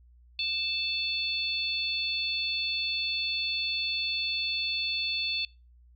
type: harmonic tone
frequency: 880 Hz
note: A5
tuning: in tune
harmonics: 3 / 4 / 5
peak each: -32 / -32 / -32 dBFS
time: 0.39-5.45 s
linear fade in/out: 2 ms
effects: noise-tail reverb RT60 0.3 s tail -25 dB re dry + added 60 Hz sine -54 dBFS peak until 5.95 s